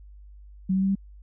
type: tone with pitch steps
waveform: sine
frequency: 188.4 / 190.81 / 193.25 / 195.72 Hz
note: F#3 / G3 / G3 / G3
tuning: +32 / -46 / -24 / -2 cents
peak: -20 dBFS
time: 0.69-0.954 s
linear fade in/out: 10 ms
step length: 66 ms
effects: added 50 Hz sine -44 dBFS peak until 1.22 s